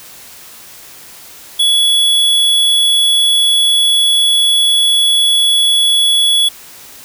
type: tone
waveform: square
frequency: 3386 Hz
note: G#7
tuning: 33 cents sharp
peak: -9 dBFS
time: 1.59-6.49 s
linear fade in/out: 10 ms
effects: white hiss -36 dBFS RMS until 7.04 s